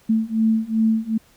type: beating tone pair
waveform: sine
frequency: 220.5 / 223.1 Hz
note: A3 / A3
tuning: +4 / +24 cents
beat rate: 2.6 Hz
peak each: -20 / -19 dBFS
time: 0.09-1.18 s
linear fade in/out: 10 ms
effects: pink hiss -55 dBFS RMS until 1.36 s